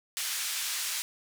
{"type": "band-pass noise", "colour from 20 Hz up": "white", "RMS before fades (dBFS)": -33, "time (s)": [0.17, 1.02], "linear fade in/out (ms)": 0, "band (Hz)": [1600, 9700], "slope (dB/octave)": 12, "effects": []}